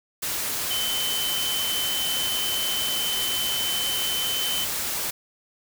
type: tone in noise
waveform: sine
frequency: 3060 Hz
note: G7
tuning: 42 cents flat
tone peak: -26 dBFS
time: 0.7-4.65 s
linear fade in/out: 10 ms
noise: white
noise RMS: -28 dBFS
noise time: 0.22-5.11 s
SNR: -1 dB
effects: none